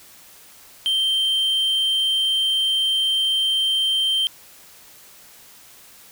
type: tone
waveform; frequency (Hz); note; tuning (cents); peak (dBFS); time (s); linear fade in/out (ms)
triangle; 3136; G7; 0; -16; 0.86-4.27; 0
effects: white hiss -47 dBFS RMS until 6.11 s